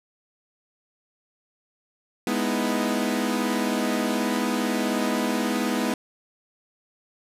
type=chord; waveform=sawtooth; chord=E major seventh; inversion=first; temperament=equal; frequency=207.7 / 246.9 / 311.1 / 329.6 Hz; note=G#3 / B3 / D#4 / E4; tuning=0 / 0 / 0 / 0 cents; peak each=-24 / -22 / -26 / -28 dBFS; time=2.27-5.94 s; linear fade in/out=2 ms; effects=resampled to 32000 Hz